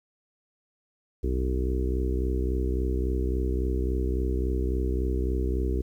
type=harmonic tone; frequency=63.6 Hz; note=C2; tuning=48 cents flat; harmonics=1 / 2 / 3 / 4 / 5 / 6 / 7; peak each=-25 / -38 / -39 / -37 / -35 / -33 / -38 dBFS; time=1.23-5.82 s; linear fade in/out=10 ms; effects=10-bit